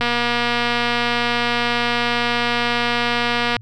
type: click train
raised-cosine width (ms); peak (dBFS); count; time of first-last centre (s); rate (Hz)
0.3; -4; 851; 0.01-3.566; 239
effects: added 110 Hz sine -37 dBFS peak until 3.61 s